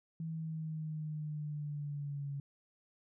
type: linear sweep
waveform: sine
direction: down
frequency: 162.6 to 140 Hz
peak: -37 dBFS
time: 0.2-2.4 s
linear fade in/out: 2 ms
effects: none